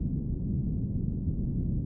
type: low-pass noise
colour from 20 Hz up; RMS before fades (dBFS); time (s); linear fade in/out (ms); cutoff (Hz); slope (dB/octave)
white; -30; 0-1.85; 5; 220; 24
effects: none